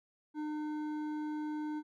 sine tone with hard clipping, 303.2 Hz, D#4, 45 cents flat, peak -37 dBFS, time 0.34-1.83 s, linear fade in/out 50 ms, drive 9 dB, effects none

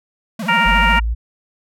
square tone with vibrato, 195.7 Hz, G3, 3 cents flat, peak -23 dBFS, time 0.39-0.99 s, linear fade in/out 5 ms, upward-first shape sine, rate 14 Hz, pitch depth 280 cents each way
harmonic tone, 466.2 Hz, A#4, in tune, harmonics 2 / 3 / 4 / 5 / 6, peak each -16 / -18 / -19 / -20 / -21 dBFS, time 0.48-1 s, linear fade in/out 10 ms
sine exponential sweep, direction up, 46.25 to 58.27 Hz, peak -16 dBFS, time 0.65-1.15 s, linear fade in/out 20 ms
effects none

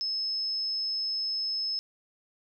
sine tone, 5200 Hz, E8, 24 cents flat, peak -28 dBFS, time 0.01-1.79 s, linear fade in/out 0 ms, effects none

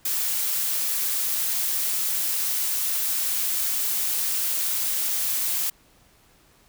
blue noise, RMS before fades -25 dBFS, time 0.05-5.7 s, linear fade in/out 5 ms, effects pink hiss -58 dBFS RMS until 6.68 s

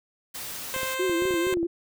white noise, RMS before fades -36 dBFS, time 0.34-0.95 s, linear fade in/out 10 ms
10% pulse tone, 523.3 Hz, C5, in tune, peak -20 dBFS, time 0.74-1.54 s, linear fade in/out 0 ms
clicks, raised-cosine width 2 ms, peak -24 dBFS, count 11, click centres 0.763 / 0.832 / 1.096 / 1.222 / 1.254 / 1.308 / 1.341 / 1.469 / 1.526 / 1.571 / 1.63 s
sine tone with vibrato, 353.9 Hz, F4, 23 cents sharp, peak -23 dBFS, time 0.99-1.67 s, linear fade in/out 10 ms, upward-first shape triangle, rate 4.4 Hz, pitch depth 120 cents each way
effects none

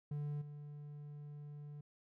triangle tone with level steps, 146.83 Hz, D3, in tune, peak -36 / -45 dBFS, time 0.11-1.81 s, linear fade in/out 5 ms, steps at 0.41 s, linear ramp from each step 10 ms, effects none

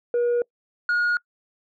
sine tone pair in turn, 480 / 1438.4 Hz, B4 / F#6, -49 / -49 cents, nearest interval octave + perfect fifth, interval 1900 cents, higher second, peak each -16 dBFS, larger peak neither, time 0.14-0.42 / 0.89-1.17 s, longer neither, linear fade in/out 2 ms, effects noise-tail reverb RT60 0.1 s tail -26 dB re dry + tanh soft clip ceiling -18 dBFS

